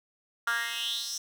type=tone with high-pass filter sweep; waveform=10% pulse; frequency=233.1 Hz; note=A#3; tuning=in tune; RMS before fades=-32 dBFS; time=0.47-1.18 s; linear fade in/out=5 ms; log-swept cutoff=1400 to 5900 Hz; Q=5.2; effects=none